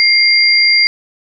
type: tone pair together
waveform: sine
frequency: 2119 / 4757 Hz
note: C7 / D8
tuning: +21 / +21 cents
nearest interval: octave + major second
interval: 1400 cents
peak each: -10 dBFS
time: 0-0.87 s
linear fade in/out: 0 ms
effects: none